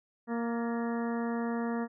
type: harmonic tone with a mistuned harmonic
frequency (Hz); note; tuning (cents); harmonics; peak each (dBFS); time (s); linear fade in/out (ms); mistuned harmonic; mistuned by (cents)
233.1; A#3; 0; 1 / 2 / 3 / 4 / 5 / 6 / 7 / 8; -31 / -37 / -41 / -43 / -45 / -47 / -48 / -49; 0.27-1.88; 50; 7; +59
effects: none